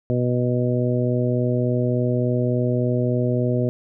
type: harmonic tone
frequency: 123.47 Hz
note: B2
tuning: in tune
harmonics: 1 / 2 / 3 / 4 / 5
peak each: -21 / -24 / -26 / -27 / -28 dBFS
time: 0.1-3.69 s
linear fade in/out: 0 ms
effects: none